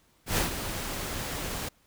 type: noise with ADSR envelope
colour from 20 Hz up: pink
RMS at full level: -25 dBFS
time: 0.26-1.69 s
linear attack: 110 ms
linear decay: 130 ms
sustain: -9 dB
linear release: 9 ms
effects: pink hiss -65 dBFS RMS until 1.86 s

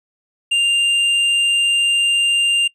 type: tone with hard clipping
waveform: sine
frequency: 2794 Hz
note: F7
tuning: in tune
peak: -14 dBFS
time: 0.51-2.68 s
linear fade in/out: 10 ms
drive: 5 dB
effects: noise-tail reverb RT60 0.1 s tail -22 dB re dry + resampled to 32000 Hz

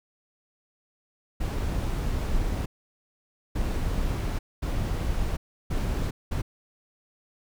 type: noise bursts at uneven times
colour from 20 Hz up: brown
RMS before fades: -27 dBFS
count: 5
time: 1.4-2.66 / 3.55-4.39 / 4.62-5.37 / 5.7-6.11 / 6.31-6.42 s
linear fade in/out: 10 ms
effects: none

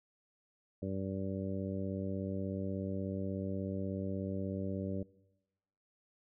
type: harmonic tone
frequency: 96.5 Hz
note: G2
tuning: 27 cents flat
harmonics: 1 / 2 / 3 / 4 / 5 / 6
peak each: -40 / -39 / -42 / -45 / -45 / -45 dBFS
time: 0.82-5.03 s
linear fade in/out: 5 ms
effects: noise-tail reverb RT60 1.0 s tail -22 dB re dry

